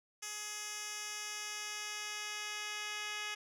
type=tone with band-pass filter sweep; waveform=10% pulse; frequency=420 Hz; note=G#4; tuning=19 cents sharp; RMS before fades=-42 dBFS; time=0.22-3.35 s; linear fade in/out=10 ms; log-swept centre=6700 to 3700 Hz; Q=1.2; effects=none